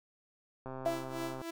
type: click train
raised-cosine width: 1 ms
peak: -29 dBFS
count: 100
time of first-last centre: 0.66-1.416 s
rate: 131 Hz
type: tone with tremolo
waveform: sawtooth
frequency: 332.8 Hz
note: E4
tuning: 17 cents sharp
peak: -32 dBFS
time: 0.85-1.51 s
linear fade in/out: 10 ms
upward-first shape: sine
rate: 3.3 Hz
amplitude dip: 80%
type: tone with exponential decay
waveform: sine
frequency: 671 Hz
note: E5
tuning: 31 cents sharp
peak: -26 dBFS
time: 0.86-1.09 s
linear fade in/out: 0 ms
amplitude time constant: 49 ms
effects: none